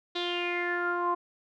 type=tone with low-pass filter sweep; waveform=sawtooth; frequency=350.8 Hz; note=F4; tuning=8 cents sharp; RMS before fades=-30 dBFS; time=0.15-1.15 s; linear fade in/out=10 ms; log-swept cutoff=3800 to 980 Hz; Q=7.4; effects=none